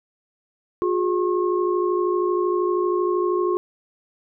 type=tone cluster; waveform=sine; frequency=358.6 / 411.4 / 1081 Hz; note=F4 / G#4 / C#6; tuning=+46 / -16 / -44 cents; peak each=-20 / -25 / -27 dBFS; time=0.82-3.57 s; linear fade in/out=0 ms; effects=none